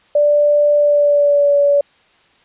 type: tone with pitch glide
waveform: sine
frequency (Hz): 587.3 to 571.6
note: D5 to D5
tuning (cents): 0 to -47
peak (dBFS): -9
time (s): 0.15-1.81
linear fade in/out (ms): 5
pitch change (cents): -47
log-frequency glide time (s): 0.76-1.56
effects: white hiss -53 dBFS RMS until 2.44 s + resampled to 8000 Hz